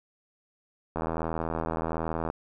click train, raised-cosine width 1 ms, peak -16 dBFS, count 110, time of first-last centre 0.96-2.301 s, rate 81.3 Hz, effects none

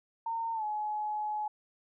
sine tone with pitch glide, 913 to 847 Hz, A#5 to G#5, -36 to +34 cents, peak -31 dBFS, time 0.26-1.48 s, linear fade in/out 5 ms, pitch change -130 cents, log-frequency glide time 0.54-0.64 s, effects none

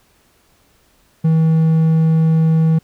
triangle tone with hard clipping, 160.8 Hz, E3, 43 cents flat, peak -11 dBFS, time 1.24-2.79 s, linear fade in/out 10 ms, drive 6 dB, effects pink hiss -56 dBFS RMS until 2.83 s

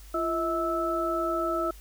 sine tone cluster, 341.5 / 644 / 1311 Hz, F4 / E5 / E6, -39 / -41 / -10 cents, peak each -30 / -30 / -29 dBFS, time 0.14-1.71 s, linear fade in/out 5 ms, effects added 50 Hz sine -45 dBFS peak until 1.8 s + white hiss -54 dBFS RMS until 1.8 s

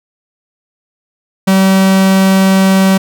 45% pulse tone, 191.5 Hz, G3, 40 cents flat, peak -6 dBFS, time 1.47-2.98 s, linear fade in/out 10 ms, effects none

